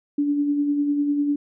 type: tone with tremolo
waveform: sine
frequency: 289.2 Hz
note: D4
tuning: 27 cents flat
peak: -17 dBFS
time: 0.18-1.36 s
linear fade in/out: 5 ms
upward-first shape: sine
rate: 10 Hz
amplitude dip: 40%
effects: none